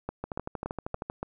two click trains, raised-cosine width 1 ms, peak -19 / -18 dBFS, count 12 / 5, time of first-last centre 0.24-1.099 / 0.09-1.23 s, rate 12.8 / 3.51 Hz, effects none

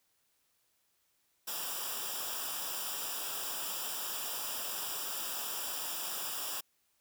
white noise with comb filter, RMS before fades -38 dBFS, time 1.47-6.61 s, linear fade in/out 10 ms, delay 0.47 ms, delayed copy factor -0.8, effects white hiss -75 dBFS RMS until 7 s

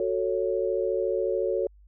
sine chord, F# minor, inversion none, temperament just, 370 / 444 / 555 Hz, F#4 / A4 / C#5, 0 / +16 / +2 cents, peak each -28 dBFS, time 0-1.67 s, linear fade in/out 2 ms, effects added 50 Hz sine -51 dBFS peak until 1.87 s

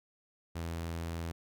sawtooth tone, 83.4 Hz, E2, 21 cents sharp, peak -32 dBFS, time 0.55-1.32 s, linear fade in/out 10 ms, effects none

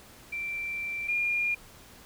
sine tone pair in turn, 2349 / 2414 Hz, D7 / D7, 0 / +47 cents, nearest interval unison, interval 47 cents, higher second, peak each -31 / -25 dBFS, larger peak second, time 0.32-1.08 / 1.08-1.55 s, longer first, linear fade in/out 10 ms, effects pink hiss -52 dBFS RMS until 2.05 s

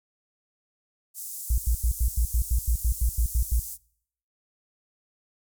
white band-pass noise, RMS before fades -37 dBFS, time 1.14-3.78 s, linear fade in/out 50 ms, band 6900 to 16000 Hz, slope 24 dB/octave
sine tone bursts, 57.3 Hz, A#1, 29 cents flat, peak -19 dBFS, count 13, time 1.5-3.597 s, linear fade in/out 5 ms, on 81 ms, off 87 ms
effects noise-tail reverb RT60 0.7 s tail -25 dB re dry

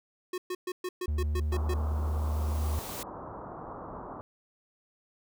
square tone bursts, 363.9 Hz, F#4, 29 cents flat, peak -32 dBFS, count 9, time 0.33-1.74 s, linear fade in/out 5 ms, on 50 ms, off 120 ms
triangle tone with pitch glide, 74.9 to 75.68 Hz, D2 to D#2, +35 to -47 cents, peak -25 dBFS, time 1.08-2.79 s, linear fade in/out 0 ms, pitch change +18 cents, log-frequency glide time 1.2-1.51 s
white noise with exponential growth, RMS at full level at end -39 dBFS, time 1.09-3.03 s, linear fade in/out 2 ms, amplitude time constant 420 ms
white low-pass noise, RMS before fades -42 dBFS, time 1.52-4.21 s, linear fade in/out 0 ms, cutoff 1200 Hz, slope 48 dB/octave
effects none

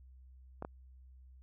clicks, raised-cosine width 1 ms, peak -26 dBFS, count 2, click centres 0.624 / 0.649 s, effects added 64 Hz sine -54 dBFS peak until 1.42 s

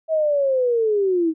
sine linear sweep, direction down, 648 to 311.1 Hz, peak -16 dBFS, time 0.08-1.34 s, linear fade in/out 50 ms, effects none

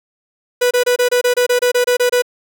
45% pulse tone bursts, 492.3 Hz, B4, 6 cents flat, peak -11 dBFS, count 13, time 0.61-2.222 s, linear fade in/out 10 ms, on 100 ms, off 26 ms, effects none

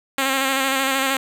5% pulse tone with vibrato, 268.5 Hz, C4, 45 cents sharp, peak -7 dBFS, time 0.18-1.17 s, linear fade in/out 2 ms, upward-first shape square, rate 13 Hz, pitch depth 25 cents each way, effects none

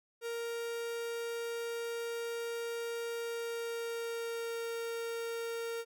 45% pulse tone with pitch glide, 466.2 to 462.4 Hz, A#4 to A#4, 0 to -14 cents, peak -36 dBFS, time 0.21-5.85 s, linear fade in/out 50 ms, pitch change -14 cents, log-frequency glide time 3.11-4.64 s, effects none

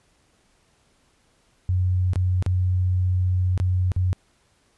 sine tone with dropouts, 91.5 Hz, F#2, 19 cents flat, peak -18 dBFS, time 1.69-4.13 s, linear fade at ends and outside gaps 0 ms, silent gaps 2.134-2.158 / 2.425-2.463 / 3.577-3.6 / 3.918-3.963 s, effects pink hiss -63 dBFS RMS until 4.77 s + resampled to 24000 Hz

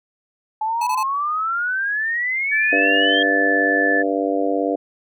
sine exponential sweep, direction up, 856 to 3245 Hz, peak -19 dBFS, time 0.61-3.23 s, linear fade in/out 5 ms
square tone bursts, 863 Hz, A5, 34 cents flat, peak -22 dBFS, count 3, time 0.81-1.032 s, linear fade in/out 5 ms, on 60 ms, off 21 ms
sine tone, 1745 Hz, A6, 15 cents flat, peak -17 dBFS, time 2.51-4.03 s, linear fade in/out 20 ms
harmonic tone, 98 Hz, G2, in tune, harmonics 3 / 4 / 5 / 6 / 7, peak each -22 / -27 / -23 / -26 / -24 dBFS, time 2.72-4.76 s, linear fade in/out 10 ms
effects none

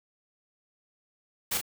white noise with echo, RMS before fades -29 dBFS, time 1.51-1.58 s, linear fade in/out 10 ms, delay 34 ms, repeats 1, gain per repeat -4 dB, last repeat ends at 1.614 s, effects none

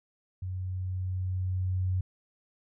sine tone with level ramp, 92.5 Hz, F#2, in tune, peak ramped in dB -32 to -25 dBFS, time 0.42-2.01 s, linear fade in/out 5 ms, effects none

